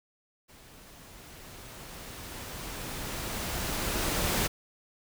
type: noise with level ramp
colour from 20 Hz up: pink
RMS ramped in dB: -54 to -27 dBFS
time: 0.48-4.48 s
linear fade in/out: 20 ms
effects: none